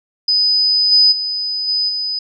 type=tone with level steps; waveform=sine; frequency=4999 Hz; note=D#8; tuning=7 cents sharp; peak=-11 / -7 / -18 / -14 / -18 dBFS; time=0.28-2.19 s; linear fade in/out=5 ms; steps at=0.91 / 1.11 / 1.67 / 1.88 s; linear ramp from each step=20 ms; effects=none